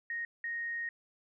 sine tone bursts at uneven times, 1864.7 Hz, A#6, in tune, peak -34 dBFS, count 2, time 0.1-0.25 / 0.44-0.89 s, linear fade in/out 2 ms, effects none

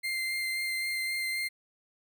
35% pulse tone with vibrato, 2093 Hz, C7, in tune, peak -28 dBFS, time 0.03-1.49 s, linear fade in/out 20 ms, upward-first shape sine, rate 3.8 Hz, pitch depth 12 cents each way, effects none

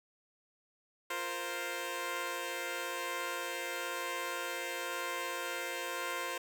10% pulse chord, F suspended fourth, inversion none, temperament equal, 349.2 / 466.2 / 523.3 Hz, F4 / Bb4 / C5, 0 / 0 / 0 cents, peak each -34 / -34 / -30 dBFS, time 1.1-6.38 s, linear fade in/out 5 ms, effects none

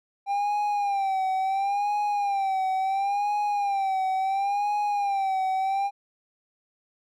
triangle tone with vibrato, 793 Hz, G5, 20 cents sharp, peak -21 dBFS, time 0.26-5.91 s, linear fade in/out 50 ms, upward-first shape sine, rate 0.72 Hz, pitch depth 79 cents each way, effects none

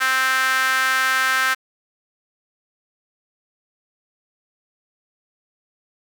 sawtooth tone with high-pass filter, 261.6 Hz, C4, in tune, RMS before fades -19 dBFS, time 0-1.55 s, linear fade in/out 20 ms, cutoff 1500 Hz, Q 4.2, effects 8-bit

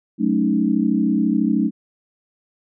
sine chord, D# half-diminished seventh, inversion first, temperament equal with one note detuned, 185 / 217.3 / 277.2 / 311.1 Hz, F#3 / A3 / C#4 / D#4, 0 / -21 / 0 / 0 cents, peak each -23 / -19 / -21 / -22 dBFS, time 0.18-1.71 s, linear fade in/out 50 ms, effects none

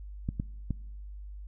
clicks, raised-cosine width 5 ms, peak -18 dBFS, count 3, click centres 0.289 / 0.399 / 0.707 s, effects noise-tail reverb RT60 1.0 s tail -23 dB re dry + added 50 Hz sine -40 dBFS peak until 1.47 s

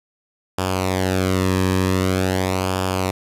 sawtooth tone with flanger, 93.4 Hz, F#2, 17 cents sharp, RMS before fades -20 dBFS, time 0.58-3.11 s, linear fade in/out 5 ms, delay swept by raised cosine 0.49 to 1.42 ms, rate 0.45 Hz, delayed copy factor -0.65, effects resampled to 32000 Hz + 7-bit

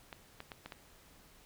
clicks, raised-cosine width 0.3 ms, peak -28 dBFS, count 5, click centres 0.128 / 0.404 / 0.518 / 0.66 / 0.722 s, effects pink hiss -61 dBFS RMS until 1.45 s

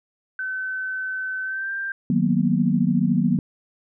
sine tone with pitch glide, 1524 to 1582.3 Hz, G6 to G6, -49 to +16 cents, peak -25 dBFS, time 0.39-1.92 s, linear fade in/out 2 ms, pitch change +65 cents, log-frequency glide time 1.43-1.71 s
sine chord, B major seventh, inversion first, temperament equal, 155.56 / 185 / 233.1 / 246.9 Hz, D#3 / F#3 / A#3 / B3, 0 / 0 / 0 / 0 cents, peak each -24 / -21 / -22 / -24 dBFS, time 2.1-3.39 s, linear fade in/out 2 ms
effects none

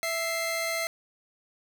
sawtooth tone pair together, 660 / 2095 Hz, E5 / C7, +2 / +2 cents, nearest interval octave + minor sixth, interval 2000 cents, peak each -27 dBFS, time 0.03-0.87 s, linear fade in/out 0 ms, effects none

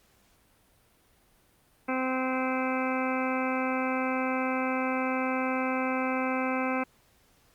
harmonic tone, 259.1 Hz, C4, 17 cents flat, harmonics 1 / 2 / 3 / 4 / 5 / 6 / 8 / 9 / 10, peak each -30 / -33 / -35 / -36 / -37 / -38 / -39 / -40 / -40 dBFS, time 1.88-6.84 s, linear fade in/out 10 ms, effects pink hiss -64 dBFS RMS until 7.54 s + Opus 48 kbps

